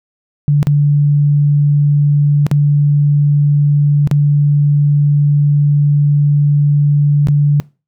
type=tone with dropouts; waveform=sine; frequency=145.4 Hz; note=D3; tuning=17 cents flat; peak=-7 dBFS; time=0.48-7.6 s; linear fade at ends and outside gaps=0 ms; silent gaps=0.629-0.67 / 2.466-2.514 / 4.074-4.113 / 7.271-7.285 s; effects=noise-tail reverb RT60 0.3 s tail -23 dB re dry